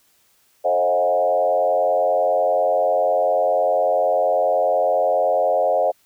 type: tone with frequency modulation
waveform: sine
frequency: 622.3 Hz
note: D#5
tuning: in tune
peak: -15 dBFS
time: 0.64-5.92 s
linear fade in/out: 20 ms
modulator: 90.1 Hz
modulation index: 1.4
effects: white hiss -60 dBFS RMS until 6.05 s